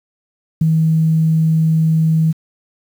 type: tone with ADSR envelope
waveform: sine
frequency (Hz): 160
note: D#3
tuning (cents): +49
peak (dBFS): -6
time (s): 0.61-2.33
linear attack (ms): 8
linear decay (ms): 3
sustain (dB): -4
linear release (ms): 23
effects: tanh soft clip ceiling -2 dBFS + 7-bit